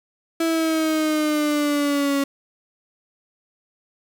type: exponential sweep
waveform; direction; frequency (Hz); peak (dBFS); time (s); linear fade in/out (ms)
35% pulse; down; 330 to 277.2; -17; 0.4-2.24; 5
effects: none